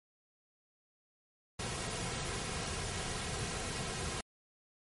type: noise with comb filter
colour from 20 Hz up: pink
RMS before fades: -38 dBFS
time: 1.59-4.21 s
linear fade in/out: 5 ms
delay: 3.4 ms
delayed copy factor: -0.5
effects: MP3 48 kbps